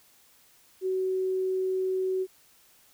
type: tone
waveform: sine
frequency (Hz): 375.4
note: F#4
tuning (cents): +25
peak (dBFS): -25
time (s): 0.81-2.27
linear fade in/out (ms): 50
effects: white hiss -60 dBFS RMS until 2.93 s